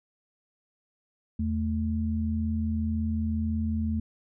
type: tone pair together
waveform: sine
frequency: 81.86 / 220 Hz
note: E2 / A3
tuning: -12 / 0 cents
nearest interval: octave + perfect fourth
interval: 1712 cents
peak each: -28 dBFS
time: 1.39-4 s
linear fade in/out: 5 ms
effects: none